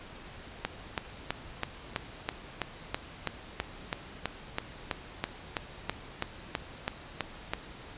click train, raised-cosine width 0.3 ms, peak -13 dBFS, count 22, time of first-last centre 0.65-7.535 s, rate 3.05 Hz, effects pink hiss -47 dBFS RMS until 7.97 s + resampled to 8000 Hz

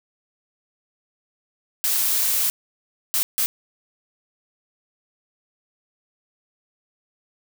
blue noise bursts at uneven times, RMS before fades -21 dBFS, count 3, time 1.84-2.5 / 3.14-3.23 / 3.38-3.46 s, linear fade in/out 0 ms, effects none

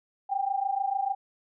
sine tone pair together, 772 / 798.8 Hz, G5 / G5, -27 / +32 cents, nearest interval minor second, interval 59 cents, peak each -29 / -28 dBFS, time 0.29-1.15 s, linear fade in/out 20 ms, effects none

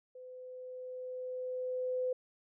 sine tone with level ramp, 507 Hz, B4, 45 cents sharp, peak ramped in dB -47 to -30 dBFS, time 0.15-2.13 s, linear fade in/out 5 ms, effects none

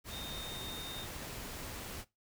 sine tone in noise, 3675 Hz, A#7, 25 cents flat, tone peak -44 dBFS, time 0.09-1.07 s, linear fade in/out 50 ms, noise pink, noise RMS -44 dBFS, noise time 0.04-2.05 s, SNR -3 dB, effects noise-tail reverb RT60 0.2 s tail -19 dB re dry

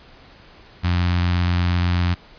sawtooth tone with notch filter, 88.3 Hz, F2, 20 cents sharp, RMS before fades -19 dBFS, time 0.83-2.15 s, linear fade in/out 20 ms, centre 470 Hz, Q 0.52, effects pink hiss -47 dBFS RMS until 2.38 s + resampled to 11025 Hz

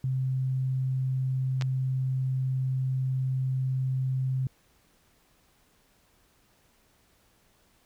sine tone, 130.81 Hz, C3, in tune, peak -25 dBFS, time 0.04-4.47 s, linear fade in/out 2 ms
clicks, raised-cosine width 0.2 ms, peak -18 dBFS, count 2, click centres 1.612 / 1.622 s
effects pink hiss -65 dBFS RMS until 7.85 s

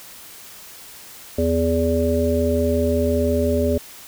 harmonic tone, 82.8 Hz, E2, 8 cents sharp, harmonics 1 / 3 / 5 / 7, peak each -22 / -22 / -22 / -22 dBFS, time 1.38-3.78 s, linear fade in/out 5 ms, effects white hiss -41 dBFS RMS until 4.07 s

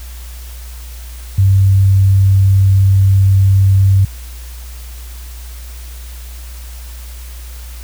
sine tone, 97 Hz, G2, 18 cents flat, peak -6 dBFS, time 1.38-4.05 s, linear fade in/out 5 ms, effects added 60 Hz sine -27 dBFS peak until 7.83 s + white hiss -38 dBFS RMS until 7.83 s

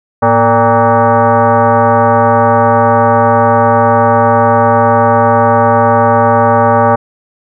sine tone with frequency modulation, 109 Hz, A2, 16 cents flat, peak -5 dBFS, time 0.22-6.96 s, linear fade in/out 10 ms, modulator 346 Hz, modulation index 3.1, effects none

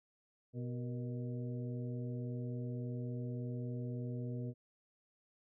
harmonic tone with a mistuned harmonic, 123.5 Hz, B2, in tune, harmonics 1 / 2 / 3 / 4 / 5, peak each -39 / -44 / -51 / -50 / -56 dBFS, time 0.53-4.54 s, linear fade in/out 50 ms, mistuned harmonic 4, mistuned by -78 cents, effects none

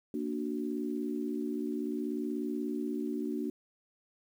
sine chord, Bb augmented, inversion none, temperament equal, 233.1 / 293.7 / 370 Hz, Bb3 / D4 / F#4, 0 / 0 / 0 cents, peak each -36 / -35 / -38 dBFS, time 0.14-3.5 s, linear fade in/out 2 ms, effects 10-bit

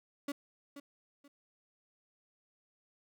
35% pulse tone with echo, 283.9 Hz, C#4, 41 cents sharp, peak -33 dBFS, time 0.28-0.32 s, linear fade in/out 5 ms, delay 480 ms, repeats 2, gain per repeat -11 dB, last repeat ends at 1.28 s, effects none

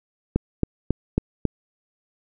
click train, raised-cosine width 3 ms, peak -6 dBFS, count 5, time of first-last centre 0.36-1.453 s, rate 3.66 Hz, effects none

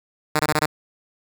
5% pulse tone bursts, 152.7 Hz, D#3, 32 cents flat, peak -6 dBFS, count 5, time 0.35-0.659 s, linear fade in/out 5 ms, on 45 ms, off 21 ms, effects none

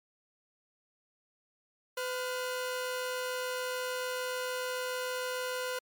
sawtooth tone pair together, 505.6 / 1430 Hz, B4 / F6, +41 / +41 cents, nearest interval octave + tritone, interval 1800 cents, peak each -30 / -36 dBFS, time 1.97-5.79 s, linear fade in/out 5 ms, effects MP3 96 kbps

